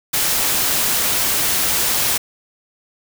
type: noise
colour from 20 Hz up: white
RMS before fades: -18 dBFS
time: 0.13-2.18 s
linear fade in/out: 10 ms
effects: none